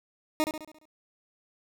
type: tone with echo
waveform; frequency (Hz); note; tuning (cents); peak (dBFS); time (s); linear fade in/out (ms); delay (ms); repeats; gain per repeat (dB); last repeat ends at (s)
20% pulse; 309.6; D#4; -9; -18; 0.4-0.44; 0; 69; 6; -6; 0.854
effects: none